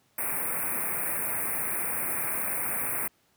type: band-stop noise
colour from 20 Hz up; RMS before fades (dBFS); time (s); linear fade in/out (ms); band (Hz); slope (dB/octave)
white; -30; 0.18-3.08; 5; 2500 to 8700; 96
effects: pink hiss -67 dBFS RMS until 3.36 s + high-pass 100 Hz 12 dB/octave